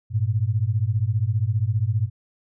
sine beating tone pair, 100.8 / 115.8 Hz, G2 / A#2, +49 / -11 cents, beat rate 15 Hz, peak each -22 dBFS, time 0.1-2.1 s, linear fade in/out 50 ms, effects none

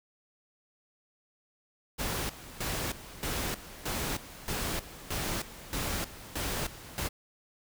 pink noise with tremolo, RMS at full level -33 dBFS, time 1.98-7.09 s, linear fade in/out 20 ms, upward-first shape square, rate 1.6 Hz, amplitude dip 80%, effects none

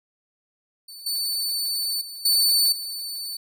sawtooth tone with level steps, 4506 Hz, C#8, 28 cents sharp, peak -36 / -21 / -32 / -14 / -27 dBFS, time 0.88-3.37 s, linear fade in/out 5 ms, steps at 1.06 / 2.01 / 2.25 / 2.72 s, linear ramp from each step 5 ms, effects none

